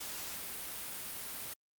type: noise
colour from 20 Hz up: white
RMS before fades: -42 dBFS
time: 0-1.54 s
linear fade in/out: 10 ms
effects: Opus 48 kbps